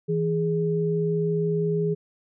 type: tone pair together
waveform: sine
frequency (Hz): 163.53 / 415.3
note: E3 / G#4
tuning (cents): -14 / 0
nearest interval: octave + major third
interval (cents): 1614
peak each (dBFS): -24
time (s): 0.08-1.95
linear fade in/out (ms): 20
effects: none